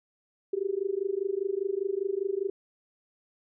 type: tone with amplitude modulation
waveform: sine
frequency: 392 Hz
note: G4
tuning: in tune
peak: -23 dBFS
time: 0.53-2.5 s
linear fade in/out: 5 ms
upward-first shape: sine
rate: 25 Hz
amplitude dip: 95%
effects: none